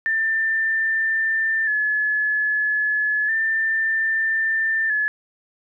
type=tone with vibrato; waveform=sine; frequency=1748 Hz; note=A6; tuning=12 cents flat; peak=-18 dBFS; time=0.06-5.08 s; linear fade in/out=0 ms; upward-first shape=square; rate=0.31 Hz; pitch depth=38 cents each way; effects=none